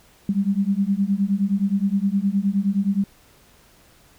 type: beating tone pair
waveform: sine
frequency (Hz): 193.3 / 202.9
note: G3 / G#3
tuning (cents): -24 / -40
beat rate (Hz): 9.6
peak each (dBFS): -21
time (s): 0.29-3.04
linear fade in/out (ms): 2
effects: pink hiss -54 dBFS RMS until 4.18 s